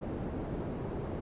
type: low-pass noise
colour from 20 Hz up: white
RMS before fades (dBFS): -37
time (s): 0.01-1.21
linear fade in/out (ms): 20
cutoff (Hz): 370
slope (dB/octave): 12
effects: resampled to 8000 Hz